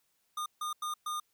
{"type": "tone bursts at uneven times", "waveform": "square", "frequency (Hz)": 1218, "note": "D#6", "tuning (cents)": -37, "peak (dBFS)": -34, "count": 4, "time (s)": [[0.37, 0.46], [0.61, 0.73], [0.82, 0.94], [1.06, 1.2]], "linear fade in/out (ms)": 5, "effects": ["white hiss -75 dBFS RMS until 1.33 s"]}